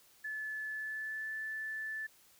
sine tone with pitch glide, 1730 to 1751.1 Hz, A6 to A6, -30 to -9 cents, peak -37 dBFS, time 0.24-2.07 s, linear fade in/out 10 ms, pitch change +21 cents, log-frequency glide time 0.71-1.33 s, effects white hiss -64 dBFS RMS until 2.39 s

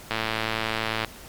click train, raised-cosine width 0.3 ms, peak -9 dBFS, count 105, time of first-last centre 0.11-1.047 s, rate 111 Hz, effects pink hiss -44 dBFS RMS until 1.28 s + MP3 96 kbps

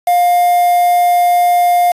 triangle tone with quantisation, 707 Hz, F5, 21 cents sharp, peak -6 dBFS, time 0.07-1.92 s, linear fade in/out 5 ms, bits 4, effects resampled to 32000 Hz

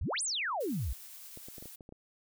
sine exponential two-way sweep, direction up then down, 51.91 to 9956 to 51.91 Hz, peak -31 dBFS, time 0.01-0.93 s, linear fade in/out 5 ms, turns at 0.22 s
blue noise with tremolo, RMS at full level -48 dBFS, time 0.6-1.76 s, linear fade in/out 10 ms, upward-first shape triangle, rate 9.6 Hz, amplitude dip 25%
clicks, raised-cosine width 2 ms, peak -35 dBFS, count 8, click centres 1.374 / 1.485 / 1.582 / 1.625 / 1.657 / 1.808 / 1.891 / 1.924 s
effects none

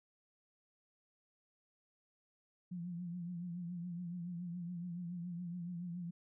sine tone with vibrato, 174.61 Hz, F3, in tune, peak -40 dBFS, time 2.71-6.11 s, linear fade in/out 10 ms, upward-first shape triangle, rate 7.1 Hz, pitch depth 74 cents each way, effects none

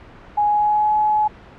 sine tone with pitch glide, 832 to 849.5 Hz, G#5 to G#5, +3 to +39 cents, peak -14 dBFS, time 0.37-1.28 s, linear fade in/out 10 ms, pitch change +36 cents, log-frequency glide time 0.48-0.93 s, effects pink hiss -42 dBFS RMS until 1.58 s + low-pass 2000 Hz 12 dB/octave

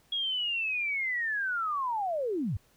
sine linear sweep, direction down, 3322 to 75.7 Hz, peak -28 dBFS, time 0.12-2.57 s, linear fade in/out 5 ms, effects pink hiss -65 dBFS RMS until 2.76 s

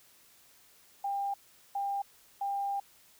sine tone bursts at uneven times, 798 Hz, G5, 31 cents sharp, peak -30 dBFS, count 3, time 1.04-1.34 / 1.75-2.02 / 2.41-2.8 s, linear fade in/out 5 ms, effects white hiss -61 dBFS RMS until 3.19 s

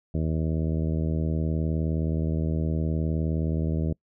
harmonic tone, 79.3 Hz, D#2, 33 cents sharp, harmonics 1 / 2 / 3 / 4 / 5 / 6 / 7 / 8, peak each -27 / -27 / -33 / -35 / -39 / -41 / -42 / -43 dBFS, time 0.14-3.93 s, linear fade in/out 5 ms, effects noise-tail reverb RT60 0.1 s tail -26 dB re dry

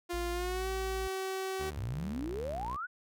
sawtooth tone with pitch glide, 349.2 to 380.8 Hz, F4 to F#4, 0 to +50 cents, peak -30 dBFS, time 0.09-1.71 s, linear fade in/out 20 ms, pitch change +150 cents, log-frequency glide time 0.32-0.68 s
triangle tone, 54.5 Hz, A1, 16 cents flat, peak -35 dBFS, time 0.13-1.08 s, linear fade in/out 10 ms
sawtooth tone with vibrato, 66.8 Hz, C2, 36 cents sharp, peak -36 dBFS, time 1.59-2.77 s, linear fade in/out 20 ms, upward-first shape sine, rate 2.6 Hz, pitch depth 230 cents each way
sine exponential sweep, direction up, 87.1 to 1529 Hz, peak -35 dBFS, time 1.76-2.87 s, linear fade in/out 20 ms
effects none

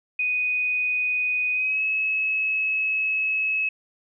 sine tone with pitch glide, 2489 to 2578 Hz, D#7 to E7, 0 to -39 cents, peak -21 dBFS, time 0.19-3.69 s, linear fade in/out 5 ms, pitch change +61 cents, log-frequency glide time 1.53-1.82 s, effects none

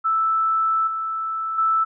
sine tone with level steps, 1318 Hz, E6, 1 cent flat, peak -17 / -23 / -16 dBFS, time 0.04-1.85 s, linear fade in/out 20 ms, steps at 0.87 / 1.58 s, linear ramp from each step 5 ms, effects none

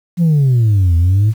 sine exponential two-way sweep, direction down then up, 178.3 to 82.41 to 113.4 Hz, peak -6 dBFS, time 0.17-1.34 s, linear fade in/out 50 ms, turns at 0.96 s, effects tanh soft clip ceiling -7 dBFS + 7-bit

